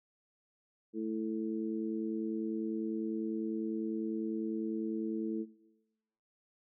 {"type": "harmonic tone", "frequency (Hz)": 110, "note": "A2", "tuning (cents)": 0, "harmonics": [2, 3, 4], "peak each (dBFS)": [-38, -36, -42], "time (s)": [0.93, 5.46], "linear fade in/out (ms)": 50, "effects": ["noise-tail reverb RT60 1.0 s tail -20 dB re dry"]}